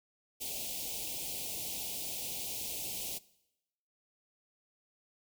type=band-stop noise; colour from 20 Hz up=white; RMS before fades=-39 dBFS; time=0.4-3.19 s; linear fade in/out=20 ms; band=840 to 2400 Hz; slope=48 dB/octave; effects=noise-tail reverb RT60 0.9 s tail -21 dB re dry